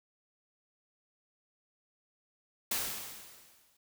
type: noise with exponential decay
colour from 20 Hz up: white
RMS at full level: -31 dBFS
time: 2.71-3.77 s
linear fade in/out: 5 ms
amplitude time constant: 230 ms
effects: none